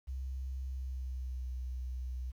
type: tone with pitch glide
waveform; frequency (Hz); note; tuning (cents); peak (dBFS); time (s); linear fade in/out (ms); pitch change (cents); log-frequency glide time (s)
sine; 65.41 to 62.89; C2 to B1; 0 to +32; -36; 0.07-2.32; 20; -68; 0.66-1.5
effects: 11-bit